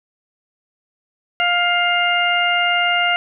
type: harmonic tone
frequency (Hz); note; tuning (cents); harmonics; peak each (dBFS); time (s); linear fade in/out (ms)
703; F5; +11; 1 / 2 / 3 / 4; -20 / -20 / -20 / -20; 1.4-3.16; 0
effects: none